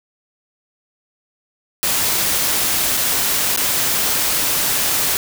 white noise with dropouts, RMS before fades -18 dBFS, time 1.83-5.17 s, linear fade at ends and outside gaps 0 ms, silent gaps 2.969-2.973 / 3.562-3.574 s, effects none

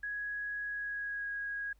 sine tone with pitch glide, 1667 to 1647.9 Hz, G#6 to G#6, +6 to -14 cents, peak -35 dBFS, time 0.03-1.73 s, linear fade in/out 5 ms, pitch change -20 cents, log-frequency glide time 0.64-1.35 s, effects added 50 Hz sine -61 dBFS peak until 1.79 s + pink hiss -75 dBFS RMS until 1.79 s

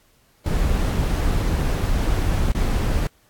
brown noise with dropouts, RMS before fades -20 dBFS, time 0.46-3.07 s, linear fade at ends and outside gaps 2 ms, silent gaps 2.52-2.548 s, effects pink hiss -59 dBFS RMS until 3.29 s + AAC 64 kbps

